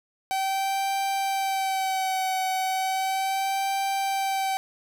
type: tone with vibrato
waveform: 45% pulse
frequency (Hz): 768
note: G5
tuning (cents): -36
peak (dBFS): -24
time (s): 0.31-4.57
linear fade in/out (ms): 0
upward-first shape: sine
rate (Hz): 0.35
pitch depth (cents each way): 33
effects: none